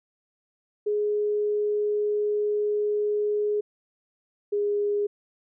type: tone pair in turn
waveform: sine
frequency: 417.6 / 411.1 Hz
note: G#4 / G#4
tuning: +10 / -18 cents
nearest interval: unison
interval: 28 cents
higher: first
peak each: -22 dBFS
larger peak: neither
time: 0.86-3.61 / 4.52-5.07 s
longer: first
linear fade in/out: 10 ms
effects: none